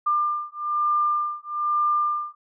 sine beating tone pair, 1196 / 1197.1 Hz, D6 / D6, +31 / +33 cents, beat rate 1.1 Hz, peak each -24 dBFS, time 0.06-2.35 s, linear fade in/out 10 ms, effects none

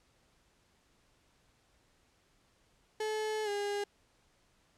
35% pulse tone with pitch glide, 431.5 to 407.5 Hz, A4 to G#4, -34 to -33 cents, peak -31 dBFS, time 3-3.84 s, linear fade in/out 5 ms, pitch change -99 cents, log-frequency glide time 3.44-3.49 s, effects pink hiss -70 dBFS RMS until 4.77 s + low-pass 9000 Hz 12 dB/octave

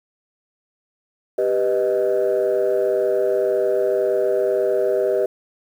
sine chord, G augmented, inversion none, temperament equal, 392 / 493.9 / 622.3 Hz, G4 / B4 / D#5, 0 / 0 / 0 cents, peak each -19 / -20 / -20 dBFS, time 1.38-5.26 s, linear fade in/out 5 ms, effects tanh soft clip ceiling -11 dBFS + 8-bit

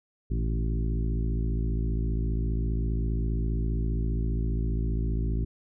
harmonic tone with a mistuned harmonic, 55 Hz, A1, in tune, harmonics 1 / 2 / 3 / 4 / 5 / 6 / 7, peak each -26 / -32 / -36 / -38 / -40 / -42 / -43 dBFS, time 0.3-5.45 s, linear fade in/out 10 ms, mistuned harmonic 2, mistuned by +82 cents, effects none

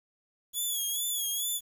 5% pulse tone with vibrato, 3375 Hz, G#7, 27 cents sharp, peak -22 dBFS, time 0.53-1.61 s, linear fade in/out 50 ms, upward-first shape sine, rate 2.3 Hz, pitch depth 71 cents each way, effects 9-bit

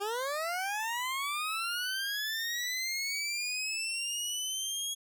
20% pulse linear sweep, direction up, 392 to 3322 Hz, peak -27 dBFS, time 0-4.95 s, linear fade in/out 20 ms, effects none

